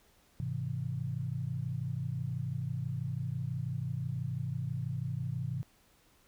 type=chord; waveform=sine; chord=Ab augmented; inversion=none; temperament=just; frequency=103.83 / 129.78 / 162.23 Hz; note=Ab2 / C3 / E3; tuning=0 / -14 / -27 cents; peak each=-39 / -35 / -39 dBFS; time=0.4-5.63 s; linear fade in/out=0 ms; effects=pink hiss -66 dBFS RMS until 6.27 s